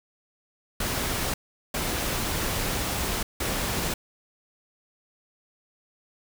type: noise bursts at uneven times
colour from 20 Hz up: pink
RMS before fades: -28 dBFS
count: 3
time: 0.8-1.34 / 1.74-3.23 / 3.4-3.94 s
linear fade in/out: 5 ms
effects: none